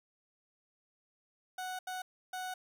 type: tone bursts at uneven times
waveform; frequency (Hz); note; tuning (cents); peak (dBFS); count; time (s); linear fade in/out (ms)
30% pulse; 740; F#5; 0; -35; 3; 1.58-1.79 / 1.87-2.02 / 2.33-2.54; 5
effects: none